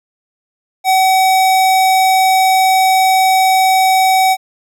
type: tone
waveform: square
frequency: 757 Hz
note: F#5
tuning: 39 cents sharp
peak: -9 dBFS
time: 0.84-4.37 s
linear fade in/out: 50 ms
effects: none